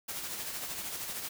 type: noise with tremolo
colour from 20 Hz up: white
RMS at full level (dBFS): -37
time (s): 0.08-1.29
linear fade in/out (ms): 10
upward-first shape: sine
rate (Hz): 13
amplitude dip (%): 40
effects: none